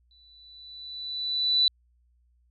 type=tone with exponential growth; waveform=sine; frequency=3974 Hz; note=B7; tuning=10 cents sharp; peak=-17 dBFS; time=0.11-1.68 s; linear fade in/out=1 ms; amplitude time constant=340 ms; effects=added 60 Hz sine -62 dBFS peak until 2.5 s